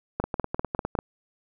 two click trains, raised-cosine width 1 ms, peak -11 / -13 dBFS, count 5 / 8, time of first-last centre 0.2-0.989 / 0.24-0.952 s, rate 5.07 / 9.83 Hz, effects none

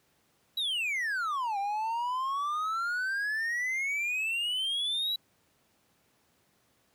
triangle exponential two-way sweep, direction down then up, 3951 to 785 to 3951 Hz, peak -27 dBFS, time 0.57-5.16 s, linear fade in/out 5 ms, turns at 1.58 s, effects pink hiss -69 dBFS RMS until 6.94 s + high-pass 100 Hz 12 dB/octave

